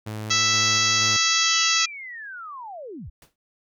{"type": "tone with tremolo", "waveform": "sawtooth", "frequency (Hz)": 107.7, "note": "A2", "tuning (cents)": -37, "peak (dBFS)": -26, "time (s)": [0.06, 1.17], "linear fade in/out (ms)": 10, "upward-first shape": "square", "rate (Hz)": 2.1, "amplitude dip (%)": 25}
{"type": "harmonic tone", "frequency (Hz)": 659.3, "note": "E5", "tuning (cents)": 0, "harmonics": [2, 3, 4, 5, 6, 7, 8, 9, 10], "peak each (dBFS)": [-27, -27, -27, -27, -27, -27, -27, -27, -27], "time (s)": [0.3, 1.86], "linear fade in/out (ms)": 10}
{"type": "linear sweep", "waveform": "sine", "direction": "down", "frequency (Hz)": [3430, 37.68], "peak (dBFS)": -34, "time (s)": [1.34, 3.1], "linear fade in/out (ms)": 10}
{"type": "noise with exponential decay", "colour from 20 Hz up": "pink", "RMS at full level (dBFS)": -46, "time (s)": [3.22, 3.36], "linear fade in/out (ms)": 2, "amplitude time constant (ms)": 29}
{"effects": []}